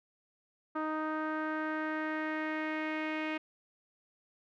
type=tone with low-pass filter sweep; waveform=sawtooth; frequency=311.1 Hz; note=D#4; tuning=in tune; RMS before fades=-35 dBFS; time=0.75-3.38 s; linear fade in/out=10 ms; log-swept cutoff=1300 to 2400 Hz; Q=3.3; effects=none